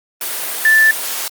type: tone in noise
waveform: sine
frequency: 1760 Hz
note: A6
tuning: in tune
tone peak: -7 dBFS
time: 0.65-0.91 s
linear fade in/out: 2 ms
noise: white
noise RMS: -22 dBFS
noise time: 0.21-1.28 s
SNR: +12 dB
effects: high-pass 400 Hz 12 dB/octave + Opus 32 kbps